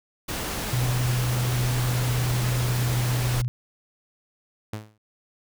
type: noise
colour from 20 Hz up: pink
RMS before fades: -30 dBFS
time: 0.28-3.42 s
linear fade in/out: 10 ms
type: tone with pitch glide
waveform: sine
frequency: 123.47 to 122.62 Hz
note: B2 to B2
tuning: 0 to -12 cents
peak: -22 dBFS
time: 0.73-3.48 s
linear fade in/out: 0 ms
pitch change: -12 cents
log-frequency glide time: 1.47-2.6 s
type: clicks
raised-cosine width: 0.2 ms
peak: -29 / -34 dBFS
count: 2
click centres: 0.835 / 3.447 s
type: tone with exponential decay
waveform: sawtooth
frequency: 107.4 Hz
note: A2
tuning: 41 cents flat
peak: -24 dBFS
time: 4.73-4.98 s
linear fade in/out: 5 ms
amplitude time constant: 53 ms
effects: none